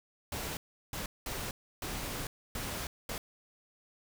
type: noise bursts at uneven times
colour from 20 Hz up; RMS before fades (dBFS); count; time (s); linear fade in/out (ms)
pink; -38; 6; 0.32-0.57 / 0.93-1.06 / 1.26-1.51 / 1.82-2.27 / 2.55-2.87 / 3.09-3.18; 2
effects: none